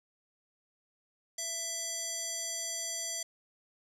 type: tone with band-pass filter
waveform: square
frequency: 665 Hz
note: E5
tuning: 15 cents sharp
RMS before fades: -37 dBFS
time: 1.38-3.23 s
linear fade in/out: 5 ms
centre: 6800 Hz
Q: 3.3
effects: none